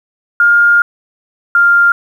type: tone pair in turn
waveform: sine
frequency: 1412 / 1398.2 Hz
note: F6 / F6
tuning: +19 / +2 cents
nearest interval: unison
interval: 17 cents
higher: first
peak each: -5 dBFS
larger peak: neither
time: 0.4-0.82 / 1.55-1.92 s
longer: first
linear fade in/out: 2 ms
effects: 7-bit